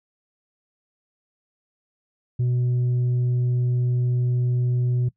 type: tone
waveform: sine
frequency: 123.47 Hz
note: B2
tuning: in tune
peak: -16 dBFS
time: 2.39-5.09 s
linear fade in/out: 10 ms
effects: noise-tail reverb RT60 0.1 s tail -20 dB re dry + tanh soft clip ceiling -18 dBFS